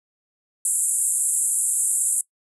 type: band-pass noise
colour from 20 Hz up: pink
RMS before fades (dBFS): -22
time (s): 0.65-2.21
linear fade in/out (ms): 2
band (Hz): 7500 to 11000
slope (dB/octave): 96
effects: noise-tail reverb RT60 0.1 s tail -21 dB re dry